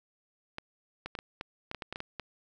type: clicks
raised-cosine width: 0.3 ms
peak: -21 dBFS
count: 12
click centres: 0.584 / 1.06 / 1.152 / 1.189 / 1.411 / 1.714 / 1.747 / 1.822 / 1.926 / 1.959 / 2.004 / 2.197 s
effects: none